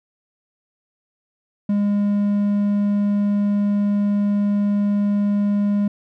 triangle tone, 204.1 Hz, G#3, 30 cents flat, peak -14 dBFS, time 1.69-5.88 s, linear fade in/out 5 ms, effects none

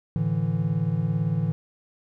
triangle chord, A suspended fourth, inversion none, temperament equal, 110 / 146.83 / 164.81 Hz, A2 / D3 / E3, 0 / 0 / 0 cents, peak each -26 / -25 / -23 dBFS, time 0.16-1.52 s, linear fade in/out 0 ms, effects none

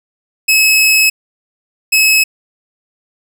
sawtooth tone bursts at uneven times, 2577 Hz, E7, 40 cents flat, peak -4 dBFS, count 2, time 0.48-1.1 / 1.92-2.24 s, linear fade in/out 10 ms, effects none

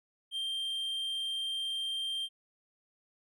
triangle tone, 3169 Hz, G7, 18 cents sharp, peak -31 dBFS, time 0.31-2.29 s, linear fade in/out 50 ms, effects none

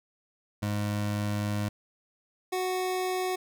25% pulse tone pair in turn, 103.83 / 369.4 Hz, G#2 / F#4, 0 / -3 cents, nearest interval octave + minor seventh, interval 2197 cents, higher second, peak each -24 / -24 dBFS, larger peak neither, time 0.62-1.69 / 2.52-3.36 s, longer first, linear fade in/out 10 ms, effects none

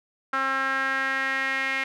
sawtooth tone with band-pass filter sweep, 268 Hz, C4, 42 cents sharp, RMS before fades -26 dBFS, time 0.33-1.84 s, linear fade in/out 5 ms, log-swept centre 1400 to 2100 Hz, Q 4.5, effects none

